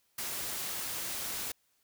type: noise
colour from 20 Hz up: white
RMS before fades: -37 dBFS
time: 0.18-1.52 s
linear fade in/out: 5 ms
effects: white hiss -73 dBFS RMS until 1.83 s